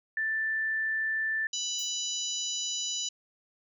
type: tone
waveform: sine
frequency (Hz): 1767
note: A6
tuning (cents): +7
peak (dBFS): -27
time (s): 0.17-1.47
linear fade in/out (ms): 2
type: harmonic tone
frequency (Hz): 988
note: B5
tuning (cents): 0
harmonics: 3 / 4 / 5 / 6 / 7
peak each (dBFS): -36 / -37 / -42 / -36 / -36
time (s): 1.53-3.09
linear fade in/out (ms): 5
type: noise with exponential decay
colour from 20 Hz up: violet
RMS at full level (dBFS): -44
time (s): 1.79-1.97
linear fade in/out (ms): 2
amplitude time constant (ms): 37
effects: none